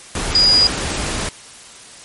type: tone in noise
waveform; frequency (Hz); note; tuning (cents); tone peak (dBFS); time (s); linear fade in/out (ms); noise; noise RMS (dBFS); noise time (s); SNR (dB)
sine; 4900; D#8; -27; -9; 0.35-0.67; 2; pink; -22; 0.15-1.29; +10
effects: white hiss -39 dBFS RMS until 2.04 s + MP3 48 kbps